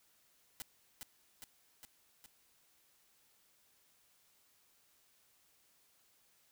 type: noise with echo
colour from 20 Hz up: white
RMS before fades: -44 dBFS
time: 0.6-0.62 s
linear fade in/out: 0 ms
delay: 410 ms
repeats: 4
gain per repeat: -3 dB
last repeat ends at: 2.26 s
effects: white hiss -71 dBFS RMS until 6.51 s